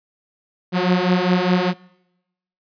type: beating tone pair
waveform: sawtooth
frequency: 178.5 / 183.4 Hz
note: F3 / F#3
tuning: +38 / -15 cents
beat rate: 4.9 Hz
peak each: -14 dBFS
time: 0.72-1.74 s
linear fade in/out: 50 ms
effects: noise-tail reverb RT60 0.9 s tail -24 dB re dry + resampled to 11025 Hz